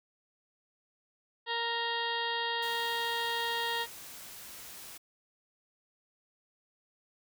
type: harmonic tone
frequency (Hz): 466.2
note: A#4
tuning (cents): 0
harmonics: 1 / 2 / 3 / 4 / 6 / 7 / 8 / 9 / 10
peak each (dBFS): -40 / -35 / -45 / -36 / -42 / -39 / -40 / -47 / -48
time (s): 1.46-3.87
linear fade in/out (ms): 50
type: noise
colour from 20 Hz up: white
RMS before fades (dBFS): -47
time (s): 2.62-4.98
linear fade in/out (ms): 10
effects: none